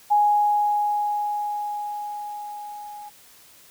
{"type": "tone with level ramp", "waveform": "sine", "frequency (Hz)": 830.6, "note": "G#5", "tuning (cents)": 0, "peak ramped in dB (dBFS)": [-14, -36], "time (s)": [0.1, 3.1], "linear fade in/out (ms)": 20, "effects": ["white hiss -51 dBFS RMS until 3.7 s"]}